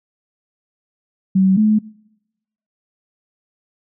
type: tone pair in turn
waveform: sine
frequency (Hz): 190 / 214.4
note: F#3 / A3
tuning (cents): +46 / -45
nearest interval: major second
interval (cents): 209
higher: second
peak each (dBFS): -10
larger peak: neither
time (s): 1.35-1.57 / 1.57-1.79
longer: neither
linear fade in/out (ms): 10
effects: noise-tail reverb RT60 0.9 s tail -24 dB re dry